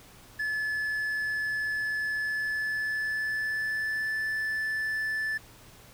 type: tone with pitch glide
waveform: triangle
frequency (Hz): 1724 to 1750.1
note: A6 to A6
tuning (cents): -36 to -10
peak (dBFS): -26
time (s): 0.39-5.38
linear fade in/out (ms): 10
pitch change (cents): +26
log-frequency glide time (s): 2.17-4.16
effects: added 116 Hz sine -59 dBFS peak until 5.93 s + pink hiss -53 dBFS RMS until 5.93 s